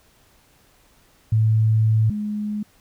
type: tone pair in turn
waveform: sine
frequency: 110 / 209.6 Hz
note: A2 / G#3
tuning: 0 / +16 cents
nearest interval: major seventh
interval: 1116 cents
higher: second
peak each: -14 / -23 dBFS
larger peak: first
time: 1.32-2.1 / 2.1-2.63 s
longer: first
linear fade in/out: 5 ms
effects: pink hiss -57 dBFS RMS until 2.8 s